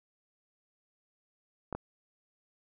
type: clicks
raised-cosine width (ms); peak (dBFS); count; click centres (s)
1; -22; 2; 1.727 / 1.75
effects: none